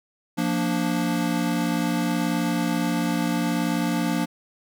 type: chord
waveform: square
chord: Bb major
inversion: second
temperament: equal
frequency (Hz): 174.61 / 233.1 / 293.7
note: F3 / Bb3 / D4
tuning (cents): 0 / 0 / 0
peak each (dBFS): -27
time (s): 0.37-4.26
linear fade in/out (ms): 20
effects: none